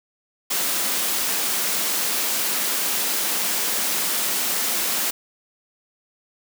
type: high-pass noise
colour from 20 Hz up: white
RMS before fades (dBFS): -23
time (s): 0.5-5.11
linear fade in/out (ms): 10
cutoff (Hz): 170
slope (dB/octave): 96
effects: none